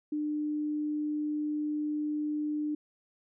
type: tone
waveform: sine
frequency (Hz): 300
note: D4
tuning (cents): +37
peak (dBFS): -29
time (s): 0.12-2.75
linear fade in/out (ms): 5
effects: none